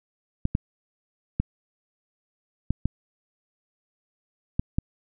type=clicks; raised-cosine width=5 ms; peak=-10 dBFS; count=7; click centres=0.454 / 0.551 / 1.4 / 2.706 / 2.856 / 4.595 / 4.785 s; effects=none